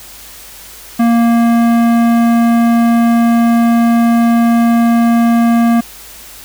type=tone with tanh clipping; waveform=sine; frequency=233.1 Hz; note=A#3; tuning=in tune; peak=-9 dBFS; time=0.99-5.81 s; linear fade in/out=10 ms; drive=16 dB; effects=added 50 Hz sine -44 dBFS peak until 6.44 s + white hiss -34 dBFS RMS until 6.44 s